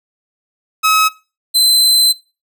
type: tone pair in turn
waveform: sawtooth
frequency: 1280 / 4064 Hz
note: D#6 / B7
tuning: +49 / +49 cents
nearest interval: octave + minor sixth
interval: 2000 cents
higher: second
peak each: -6 dBFS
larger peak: neither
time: 0.83-1.09 / 1.54-2.13 s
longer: second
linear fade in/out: 20 ms
effects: noise-tail reverb RT60 0.3 s tail -19 dB re dry